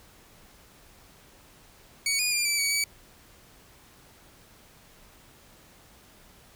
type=tone with pitch steps; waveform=15% pulse; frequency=2248 / 2454 / 2398 / 2322 / 2260 / 2278 Hz; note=C#7 / D#7 / D7 / D7 / C#7 / C#7; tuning=+24 / -25 / +36 / -20 / +33 / +47 cents; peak=-17 dBFS; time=2.06-2.84 s; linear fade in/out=2 ms; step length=130 ms; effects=pink hiss -55 dBFS RMS until 6.55 s